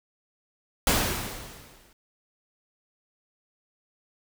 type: noise with exponential decay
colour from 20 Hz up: pink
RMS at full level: -20 dBFS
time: 0.87-1.93 s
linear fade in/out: 2 ms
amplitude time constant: 230 ms
effects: none